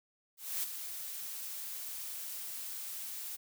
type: noise with ADSR envelope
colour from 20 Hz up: blue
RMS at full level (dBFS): -34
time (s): 0.37-3.37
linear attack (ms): 260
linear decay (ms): 20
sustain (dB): -8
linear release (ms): 20
effects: none